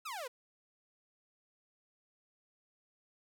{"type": "exponential sweep", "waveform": "sawtooth", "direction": "down", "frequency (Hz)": [1358, 466.2], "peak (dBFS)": -36, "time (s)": [0.05, 0.28], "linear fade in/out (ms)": 10, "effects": []}